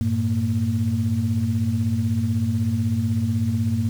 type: tone cluster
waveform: sine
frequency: 96.8 / 112.9 / 229.5 Hz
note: G2 / A2 / A#3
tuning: -21 / +45 / -27 cents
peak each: -23 dBFS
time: 0.01-3.89 s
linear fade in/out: 0 ms
effects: tanh soft clip ceiling -10 dBFS + 7-bit